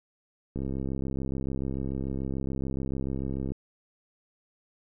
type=click train; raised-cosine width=3 ms; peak=-20 dBFS; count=199; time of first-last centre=0.56-3.52 s; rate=66.9 Hz; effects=none